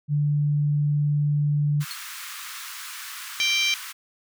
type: tone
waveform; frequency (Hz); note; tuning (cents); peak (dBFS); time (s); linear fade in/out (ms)
sine; 146.83; D3; 0; -19; 0.08-1.85; 50
type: high-pass noise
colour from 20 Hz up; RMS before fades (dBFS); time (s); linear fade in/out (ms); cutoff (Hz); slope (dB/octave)
pink; -37; 1.8-3.93; 20; 1100; 48
type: tone with exponential decay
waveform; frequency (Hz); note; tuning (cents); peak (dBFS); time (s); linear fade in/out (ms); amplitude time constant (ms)
40% pulse; 4279; C8; +38; -27; 1.91-1.99; 0; 17
type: harmonic tone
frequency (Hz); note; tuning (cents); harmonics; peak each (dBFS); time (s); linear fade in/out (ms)
784; G5; 0; 3 / 4 / 5 / 6 / 7 / 8; -23 / -25 / -29 / -34 / -32 / -32; 3.4-3.74; 0
effects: none